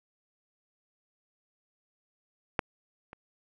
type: clicks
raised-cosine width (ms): 0.5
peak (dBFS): -10 / -29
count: 2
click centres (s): 2.592 / 3.131
effects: none